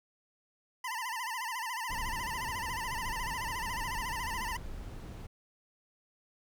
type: tone with vibrato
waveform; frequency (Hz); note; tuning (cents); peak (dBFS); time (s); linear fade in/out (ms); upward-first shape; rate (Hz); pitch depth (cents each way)
25% pulse; 954; A#5; +40; -31; 0.84-4.57; 5; sine; 14; 140
type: noise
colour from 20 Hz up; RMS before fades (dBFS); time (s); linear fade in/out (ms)
brown; -42; 1.89-5.27; 10
effects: none